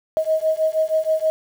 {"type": "beating tone pair", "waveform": "sine", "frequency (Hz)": [629, 635.3], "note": ["D#5", "D#5"], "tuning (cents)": [19, 36], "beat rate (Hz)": 6.3, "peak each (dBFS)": [-20, -20], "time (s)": [0.17, 1.3], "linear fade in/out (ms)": 0, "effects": ["7-bit"]}